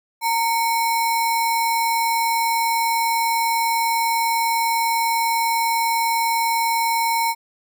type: tone with sample-and-hold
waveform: sine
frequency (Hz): 920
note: A#5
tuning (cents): -23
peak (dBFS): -17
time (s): 0.21-7.35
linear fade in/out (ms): 50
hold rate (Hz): 3150
effects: none